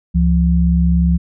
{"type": "tone pair together", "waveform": "sine", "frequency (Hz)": [69.3, 172.62], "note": ["C#2", "F3"], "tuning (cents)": [0, -20], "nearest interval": "octave + major third", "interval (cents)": 1580, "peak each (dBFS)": -13, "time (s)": [0.14, 1.18], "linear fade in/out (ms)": 20, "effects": []}